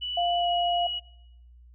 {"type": "tone with pitch glide", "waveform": "sine", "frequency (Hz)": [2960, 2914], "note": ["F#7", "F#7"], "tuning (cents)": [0, -27], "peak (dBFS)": -29, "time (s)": [0.01, 1], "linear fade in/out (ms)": 20, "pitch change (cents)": -27, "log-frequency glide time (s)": [0.38, 0.47]}
{"type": "tone", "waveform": "sine", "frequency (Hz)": 698.5, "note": "F5", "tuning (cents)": 0, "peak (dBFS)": -23, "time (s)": [0.17, 0.87], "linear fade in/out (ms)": 5}
{"effects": ["noise-tail reverb RT60 0.8 s tail -20 dB re dry", "added 60 Hz sine -49 dBFS peak until 1.74 s"]}